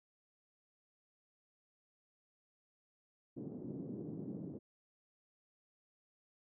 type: band-pass noise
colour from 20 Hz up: white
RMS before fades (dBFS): -45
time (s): 3.36-4.59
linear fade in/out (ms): 20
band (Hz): 130 to 340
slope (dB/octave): 24
effects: none